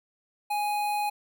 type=tone with notch filter; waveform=square; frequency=830.6 Hz; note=G#5; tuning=in tune; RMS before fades=-28 dBFS; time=0.5-1.1 s; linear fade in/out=10 ms; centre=6100 Hz; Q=1.5; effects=none